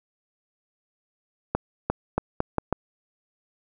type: accelerating click train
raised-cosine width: 1 ms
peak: -8 dBFS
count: 6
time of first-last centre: 1.55-2.727 s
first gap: 350 ms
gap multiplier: 0.8
effects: none